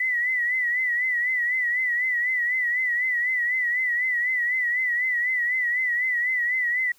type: tone with vibrato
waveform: sine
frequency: 1972 Hz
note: B6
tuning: 3 cents flat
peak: -21 dBFS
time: 0-6.92 s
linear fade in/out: 5 ms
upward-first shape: triangle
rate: 4 Hz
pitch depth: 87 cents each way
effects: white hiss -59 dBFS RMS until 6.98 s